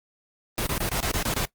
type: noise bursts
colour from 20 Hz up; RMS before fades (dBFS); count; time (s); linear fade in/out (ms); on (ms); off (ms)
pink; -26; 8; 0.58-1.451; 0; 87; 25
effects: noise-tail reverb RT60 0.1 s tail -19 dB re dry + Opus 24 kbps